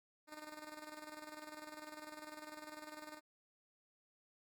10% pulse tone with tremolo, 304.4 Hz, D#4, 38 cents flat, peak -39 dBFS, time 0.27-3.21 s, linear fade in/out 50 ms, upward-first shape square, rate 20 Hz, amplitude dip 60%, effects none

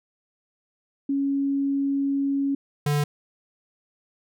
sine / square tone pair in turn, 277.4 / 146.4 Hz, C#4 / D3, +1 / -5 cents, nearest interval major seventh, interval 1106 cents, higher first, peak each -21 dBFS, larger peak neither, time 1.09-2.55 / 2.86-3.04 s, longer first, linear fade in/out 5 ms, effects none

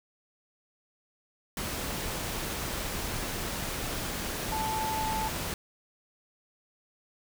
sine tone in noise, 876 Hz, A5, 8 cents flat, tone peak -30 dBFS, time 4.52-5.28 s, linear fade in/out 2 ms, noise pink, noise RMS -34 dBFS, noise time 1.57-5.54 s, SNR +1 dB, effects none

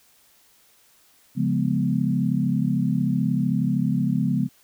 sine chord, C# dominant seventh, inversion none, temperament equal, 138.59 / 174.61 / 207.7 / 246.9 Hz, C#3 / E#3 / G#3 / B3, 0 / 0 / 0 / 0 cents, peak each -25 dBFS, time 1.35-4.49 s, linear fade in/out 50 ms, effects white hiss -58 dBFS RMS until 4.63 s

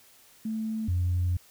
sine tone pair in turn, 220 / 88.88 Hz, A3 / F2, 0 / +31 cents, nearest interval octave + major third, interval 1569 cents, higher first, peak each -28 / -22 dBFS, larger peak second, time 0.45-0.88 / 0.88-1.37 s, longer second, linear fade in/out 5 ms, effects tanh soft clip ceiling -20 dBFS + white hiss -57 dBFS RMS until 1.5 s

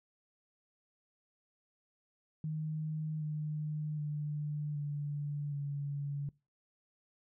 sine tone with pitch steps, 155.3 / 152.02 / 148.8 / 145.66 / 142.58 Hz, D#3 / D#3 / D3 / D3 / C#3, -3 / -40 / +23 / -14 / +49 cents, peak -34 dBFS, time 2.44-6.29 s, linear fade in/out 2 ms, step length 770 ms, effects noise-tail reverb RT60 0.3 s tail -24 dB re dry

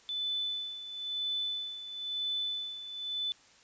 sine tone with tremolo, 3501 Hz, A7, 9 cents flat, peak -30 dBFS, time 0.09-3.32 s, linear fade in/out 0 ms, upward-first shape sine, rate 1 Hz, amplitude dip 70%, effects white hiss -60 dBFS RMS until 3.63 s + resampled to 16000 Hz

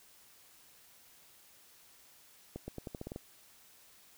accelerating click train, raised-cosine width 2 ms, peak -27 dBFS, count 9, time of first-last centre 2.56-3.161 s, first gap 120 ms, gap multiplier 0.86, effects white hiss -61 dBFS RMS until 4.17 s

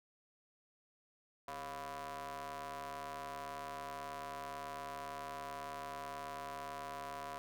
sawtooth ring-modulated tone, 146.9 Hz, D3, 1 cent sharp, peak -36 dBFS, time 1.48-7.38 s, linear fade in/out 0 ms, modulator 847 Hz, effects none

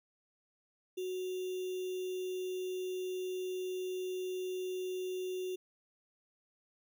sine tone with sample-and-hold, 369.2 Hz, F#4, 4 cents flat, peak -35 dBFS, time 0.97-5.56 s, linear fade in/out 10 ms, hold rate 3150 Hz, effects none

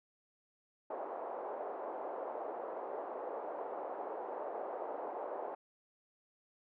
white band-pass noise, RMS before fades -42 dBFS, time 0.9-5.55 s, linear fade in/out 5 ms, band 410 to 820 Hz, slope 24 dB/octave, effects none

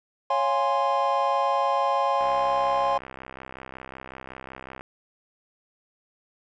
triangle chord, Db major seventh, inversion none, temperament equal with one note detuned, 554.4 / 698.5 / 824.9 / 1046.5 Hz, Db5 / F5 / Ab5 / C6, 0 / 0 / -12 / 0 cents, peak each -25 / -27 / -24 / -23 dBFS, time 0.3-2.98 s, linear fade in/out 5 ms
click train, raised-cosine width 0.5 ms, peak -23 dBFS, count 171, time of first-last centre 2.21-4.809 s, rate 65.4 Hz
effects resampled to 16000 Hz

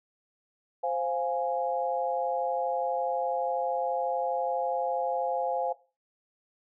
sine chord, F minor, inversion second, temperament equal, 523.3 / 698.5 / 830.6 Hz, C5 / F5 / Ab5, 0 / 0 / 0 cents, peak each -31 dBFS, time 0.83-5.73 s, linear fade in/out 10 ms, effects noise-tail reverb RT60 0.3 s tail -17 dB re dry

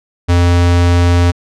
square tone, 87.31 Hz, F2, in tune, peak -8 dBFS, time 0.28-1.32 s, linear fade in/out 20 ms, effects low-pass 7000 Hz 12 dB/octave

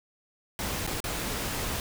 pink noise with dropouts, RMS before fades -32 dBFS, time 0.59-1.8 s, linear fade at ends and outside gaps 1 ms, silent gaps 0.867-0.874 / 1.003-1.041 s, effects none

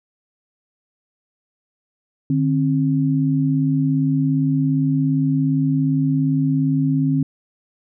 sine tone pair together, 150.13 / 267.5 Hz, D3 / C4, +38 / +38 cents, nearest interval minor seventh, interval 1000 cents, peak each -18 dBFS, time 2.3-7.23 s, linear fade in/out 2 ms, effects none

